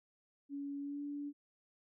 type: tone with pitch glide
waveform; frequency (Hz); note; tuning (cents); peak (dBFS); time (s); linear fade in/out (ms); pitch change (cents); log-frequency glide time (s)
sine; 282.3 to 288.2; C#4 to D4; +32 to -33; -39; 0.49-1.33; 50; +35; 0.8-1.02
effects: none